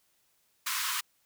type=high-pass noise; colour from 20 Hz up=pink; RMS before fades=-32 dBFS; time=0.66-1.01 s; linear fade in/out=10 ms; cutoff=970 Hz; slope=96 dB/octave; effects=white hiss -71 dBFS RMS until 1.25 s